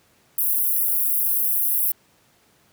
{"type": "high-pass noise", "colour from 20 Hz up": "pink", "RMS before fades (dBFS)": -21, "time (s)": [0.38, 1.92], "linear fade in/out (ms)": 5, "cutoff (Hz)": 11000, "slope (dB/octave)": 48, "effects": ["pink hiss -59 dBFS RMS until 2.72 s", "high-pass 100 Hz 12 dB/octave"]}